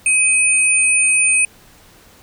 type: tone pair together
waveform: sine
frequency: 2525 / 8998 Hz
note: D#7 / C#9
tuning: +25 / +25 cents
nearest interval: octave + minor seventh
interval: 2200 cents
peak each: -14 dBFS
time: 0.06-1.45 s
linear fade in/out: 2 ms
effects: pink hiss -47 dBFS RMS until 2.22 s